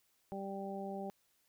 harmonic tone, 196 Hz, G3, in tune, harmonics 1 / 2 / 3 / 4, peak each -43 / -45 / -46 / -45 dBFS, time 0.32-1.1 s, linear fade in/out 0 ms, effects white hiss -75 dBFS RMS until 1.48 s

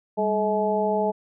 harmonic tone with a mistuned harmonic, 213.2 Hz, G#3, 46 cents sharp, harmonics 1 / 2 / 3 / 4, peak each -28 / -25 / -25 / -26 dBFS, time 0.17-1.12 s, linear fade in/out 20 ms, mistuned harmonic 1, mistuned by -110 cents, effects none

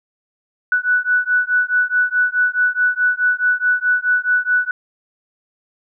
sine beating tone pair, 1480 / 1484.7 Hz, F#6 / F#6, 0 / +6 cents, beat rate 4.7 Hz, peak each -17 dBFS, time 0.72-4.71 s, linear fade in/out 2 ms, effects none

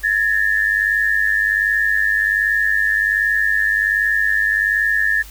sine tone pair together, 1703 / 1804.3 Hz, G#6 / A6, +43 / +43 cents, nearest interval minor second, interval 100 cents, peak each -17 dBFS, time 0.03-5.23 s, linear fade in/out 20 ms, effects added 50 Hz sine -37 dBFS peak until 5.3 s + white hiss -42 dBFS RMS until 5.3 s

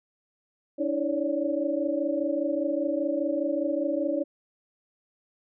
sine tone cluster, 289.7 / 323.8 / 554 / 579 Hz, D4 / E4 / C#5 / D5, -24 / -31 / -1 / -25 cents, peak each -30 dBFS, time 0.78-4.24 s, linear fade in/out 20 ms, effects none

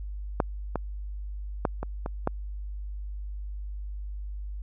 clicks, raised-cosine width 1 ms, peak -8 / -13 / -9 / -18 / -18 / -10 dBFS, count 6, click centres 0.402 / 0.757 / 1.652 / 1.83 / 2.061 / 2.274 s, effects added 50 Hz sine -33 dBFS peak until 4.62 s

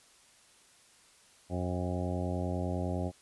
harmonic tone with a mistuned harmonic, 90 Hz, F#2, 47 cents flat, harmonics 1 / 2 / 3 / 4 / 5 / 6 / 7 / 8 / 9, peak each -34 / -37 / -39 / -41 / -46 / -42 / -41 / -46 / -46 dBFS, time 1.49-3.12 s, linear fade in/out 50 ms, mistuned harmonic 8, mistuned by +23 cents, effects white hiss -61 dBFS RMS until 3.21 s + resampled to 24000 Hz

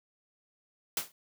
white noise with exponential decay, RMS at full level -27 dBFS, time 0.97-1.12 s, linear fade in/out 2 ms, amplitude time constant 32 ms, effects high-pass 100 Hz 12 dB/octave

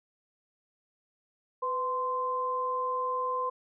sine tone pair together, 500 / 1038.3 Hz, B4 / C6, +21 / -14 cents, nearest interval octave + minor second, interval 1265 cents, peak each -34 / -29 dBFS, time 1.62-3.5 s, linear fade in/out 10 ms, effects none

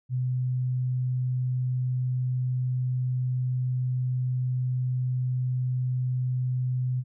sine tone, 126.7 Hz, B2, 45 cents sharp, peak -24 dBFS, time 0.09-7.04 s, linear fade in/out 50 ms, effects none

